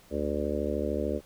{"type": "harmonic tone", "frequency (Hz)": 73.42, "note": "D2", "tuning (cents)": 0, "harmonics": [1, 3, 4, 5, 6, 7, 8], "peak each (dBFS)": [-35, -35, -35, -35, -35, -35, -35], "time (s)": [0.1, 1.21], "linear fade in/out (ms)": 50, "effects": ["pink hiss -57 dBFS RMS until 1.25 s"]}